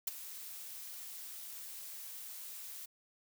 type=noise with ADSR envelope; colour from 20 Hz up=blue; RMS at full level=-33 dBFS; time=0.07-2.86 s; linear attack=7 ms; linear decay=18 ms; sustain=-14 dB; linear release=10 ms; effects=none